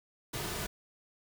pink noise with comb filter, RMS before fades -37 dBFS, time 0.33-0.67 s, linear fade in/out 10 ms, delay 3.7 ms, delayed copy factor -0.5, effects none

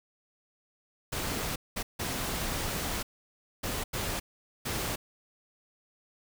pink noise bursts at uneven times, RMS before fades -33 dBFS, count 6, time 1.12-1.56 / 1.76-1.83 / 1.99-3.03 / 3.63-3.84 / 3.93-4.2 / 4.65-4.96 s, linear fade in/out 10 ms, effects none

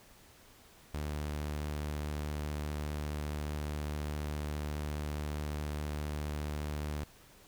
sawtooth tone, 74.6 Hz, D2, 28 cents sharp, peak -31 dBFS, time 0.94-7.04 s, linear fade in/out 0 ms, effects pink hiss -59 dBFS RMS until 7.47 s

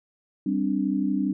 sine chord, G suspended fourth, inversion none, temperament equal, 196 / 261.6 / 293.7 Hz, G3 / C4 / D4, 0 / 0 / 0 cents, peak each -26 / -27 / -26 dBFS, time 0.46-1.33 s, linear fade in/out 5 ms, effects none

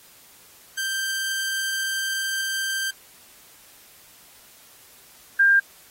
sawtooth / sine tone pair in turn, 1570 / 1597.4 Hz, G6 / G6, +2 / +32 cents, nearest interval unison, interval 30 cents, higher second, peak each -21 / -13 dBFS, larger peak second, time 0.77-2.91 / 5.39-5.6 s, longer first, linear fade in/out 10 ms, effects white hiss -51 dBFS RMS until 5.9 s + AAC 48 kbps

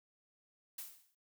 blue noise with exponential decay, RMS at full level -42 dBFS, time 0.78-1.15 s, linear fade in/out 5 ms, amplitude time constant 80 ms, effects noise-tail reverb RT60 0.1 s tail -20 dB re dry

